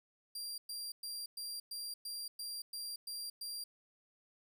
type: tone bursts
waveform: sawtooth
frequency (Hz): 4754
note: D8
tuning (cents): +20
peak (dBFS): -38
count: 10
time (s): 0.35-3.64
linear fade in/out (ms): 5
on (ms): 230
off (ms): 110
effects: none